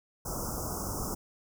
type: band-stop noise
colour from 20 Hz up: pink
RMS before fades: -35 dBFS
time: 0.25-1.15 s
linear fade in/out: 10 ms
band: 1400 to 5200 Hz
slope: 96 dB/octave
effects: none